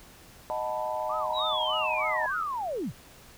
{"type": "chord", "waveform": "sine", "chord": "B dominant seventh", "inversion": "first", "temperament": "equal", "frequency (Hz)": [622.3, 740, 880, 987.8], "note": ["D#5", "F#5", "A5", "B5"], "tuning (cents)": [0, 0, 0, 0], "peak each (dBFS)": [-32, -37, -33, -36], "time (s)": [0.5, 2.26], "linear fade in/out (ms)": 0}
{"type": "tone with vibrato", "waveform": "sine", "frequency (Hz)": 1100, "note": "C#6", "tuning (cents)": -14, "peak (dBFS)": -31, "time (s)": [1.09, 2.44], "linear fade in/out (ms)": 10, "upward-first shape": "sine", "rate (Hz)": 3.3, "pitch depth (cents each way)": 270}
{"type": "linear sweep", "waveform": "sine", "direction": "down", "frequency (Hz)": [3951, 69.2], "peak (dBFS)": -29, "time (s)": [1.33, 2.93], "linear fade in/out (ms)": 50}
{"effects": ["pink hiss -52 dBFS RMS until 3.37 s"]}